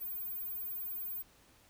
sine tone, 15310 Hz, A#9, 45 cents sharp, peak -37 dBFS, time 0-1.23 s, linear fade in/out 20 ms, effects pink hiss -64 dBFS RMS until 1.69 s

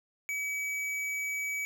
sine tone with hard clipping, 2280 Hz, C#7, 48 cents sharp, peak -33 dBFS, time 0.29-1.65 s, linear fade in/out 0 ms, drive 12 dB, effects none

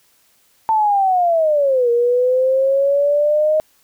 sine linear two-way sweep, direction down then up, 895 to 469.9 to 624 Hz, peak -12 dBFS, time 0.69-3.6 s, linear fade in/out 0 ms, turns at 1.9 s, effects white hiss -57 dBFS RMS until 3.83 s

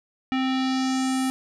square tone with low-pass filter sweep, 261.6 Hz, C4, in tune, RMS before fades -24 dBFS, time 0.32-1.3 s, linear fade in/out 0 ms, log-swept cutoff 2700 to 11000 Hz, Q 2, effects none

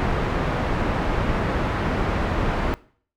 pink low-pass noise, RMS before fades -23 dBFS, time 0-2.74 s, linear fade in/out 0 ms, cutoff 1700 Hz, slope 12 dB/octave, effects noise-tail reverb RT60 0.5 s tail -20 dB re dry

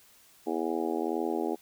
harmonic tone, 82 Hz, E2, 9 cents flat, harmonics 3 / 4 / 5 / 6 / 7 / 8 / 9 / 10, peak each -36 / -32 / -33 / -39 / -42 / -44 / -38 / -39 dBFS, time 0.46-1.56 s, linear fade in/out 20 ms, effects white hiss -59 dBFS RMS until 1.61 s

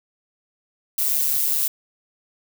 violet noise with amplitude modulation, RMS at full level -18 dBFS, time 0.98-1.68 s, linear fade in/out 5 ms, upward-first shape sine, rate 145 Hz, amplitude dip 70%, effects none

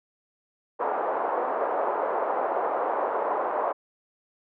pink band-pass noise, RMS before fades -27 dBFS, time 0.79-3.73 s, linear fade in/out 20 ms, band 470 to 1100 Hz, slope 24 dB/octave, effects none

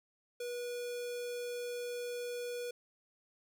square tone with notch filter, 485.2 Hz, B4, 31 cents flat, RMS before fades -40 dBFS, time 0.4-2.71 s, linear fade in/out 5 ms, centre 1200 Hz, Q 1.5, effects none

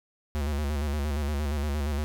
square tone with vibrato, 73 Hz, D2, 10 cents flat, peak -27 dBFS, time 0.35-2.04 s, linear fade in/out 0 ms, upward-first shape square, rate 8.6 Hz, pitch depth 63 cents each way, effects none

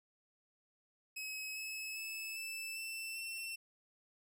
sawtooth tone with pitch steps, 2559 / 2586 / 2613 / 2640 / 2668 / 2696 Hz, D#7 / E7 / E7 / E7 / E7 / E7, +48 / -34 / -16 / +2 / +20 / +38 cents, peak -38 dBFS, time 1.16-3.56 s, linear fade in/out 10 ms, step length 400 ms, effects none

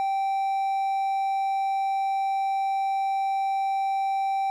triangle tone, 780 Hz, G5, 9 cents flat, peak -21 dBFS, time 0-4.5 s, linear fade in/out 0 ms, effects none

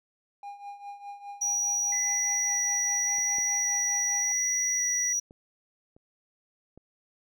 triangle tone with tremolo, 809 Hz, G#5, 46 cents flat, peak -34 dBFS, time 0.43-4.32 s, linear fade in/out 2 ms, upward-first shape triangle, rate 4.9 Hz, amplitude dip 80%
triangle tone, 5800 Hz, F#8, 35 cents flat, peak -24 dBFS, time 1.41-5.2 s, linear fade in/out 10 ms
sine tone with vibrato, 2000 Hz, B6, 21 cents sharp, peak -34 dBFS, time 1.92-5.13 s, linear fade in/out 5 ms, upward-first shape square, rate 0.87 Hz, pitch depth 11 cents each way
clicks, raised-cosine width 2 ms, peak -39 / -33 / -37 / -42 / -36 dBFS, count 5, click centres 3.185 / 3.385 / 5.309 / 5.965 / 6.776 s
effects none

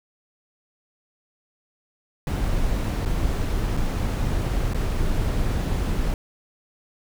brown noise with dropouts, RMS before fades -23 dBFS, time 2.27-6.14 s, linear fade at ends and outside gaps 1 ms, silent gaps 3.051-3.058 / 3.769-3.773 / 4.735-4.745 s, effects none

